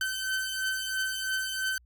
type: beating tone pair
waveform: sawtooth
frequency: 1533 / 1536 Hz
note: G6 / G6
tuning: -39 / -36 cents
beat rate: 3 Hz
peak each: -31 / -27 dBFS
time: 0.01-1.78 s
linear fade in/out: 2 ms
effects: added 60 Hz sine -57 dBFS peak until 1.85 s